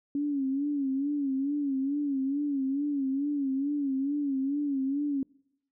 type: tone with vibrato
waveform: sine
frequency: 278.9 Hz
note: C#4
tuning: 11 cents sharp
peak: -26 dBFS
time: 0.15-5.23 s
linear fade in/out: 2 ms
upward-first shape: sine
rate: 2.3 Hz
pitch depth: 88 cents each way
effects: noise-tail reverb RT60 0.8 s tail -26 dB re dry